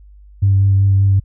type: tone with vibrato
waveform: sine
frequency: 98 Hz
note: G2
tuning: in tune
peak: -8 dBFS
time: 0.42-1.2 s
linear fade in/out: 10 ms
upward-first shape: sine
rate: 5.2 Hz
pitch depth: 15 cents each way
effects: tanh soft clip ceiling -4 dBFS + added 50 Hz sine -39 dBFS peak until 1.24 s